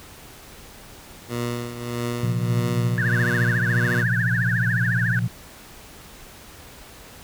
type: tone with tremolo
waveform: 15% pulse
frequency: 119.8 Hz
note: A#2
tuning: 48 cents sharp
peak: -17 dBFS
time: 1.28-4.05 s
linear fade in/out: 50 ms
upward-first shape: triangle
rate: 1.6 Hz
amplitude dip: 70%
type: chord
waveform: sine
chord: Bb suspended second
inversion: none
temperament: equal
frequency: 116.54 / 130.81 / 174.61 Hz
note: Bb2 / C3 / F3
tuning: 0 / 0 / 0 cents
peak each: -22 / -28 / -27 dBFS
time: 2.23-5.28 s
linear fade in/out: 5 ms
type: tone with vibrato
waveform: sine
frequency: 1646 Hz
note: G#6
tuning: 16 cents flat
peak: -22 dBFS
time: 2.98-5.19 s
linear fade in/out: 0 ms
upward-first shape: triangle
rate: 14 Hz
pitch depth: 220 cents each way
effects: pink hiss -44 dBFS RMS until 7.23 s